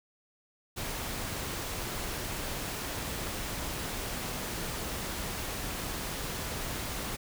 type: noise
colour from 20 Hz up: pink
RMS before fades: -36 dBFS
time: 0.76-7.17 s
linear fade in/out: 20 ms
effects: none